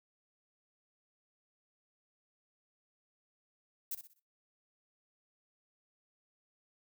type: noise with echo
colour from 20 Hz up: violet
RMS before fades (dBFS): -38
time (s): 3.91-3.95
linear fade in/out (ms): 5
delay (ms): 62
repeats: 4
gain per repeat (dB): -9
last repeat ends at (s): 4.198
effects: noise-tail reverb RT60 0.2 s tail -17 dB re dry